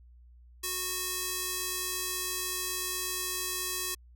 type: tone with band-pass filter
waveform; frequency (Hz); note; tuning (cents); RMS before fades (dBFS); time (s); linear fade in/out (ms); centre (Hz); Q
square; 366.9; F#4; -15; -34; 0.63-3.95; 10; 11000; 0.76
effects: added 60 Hz sine -52 dBFS peak until 4.15 s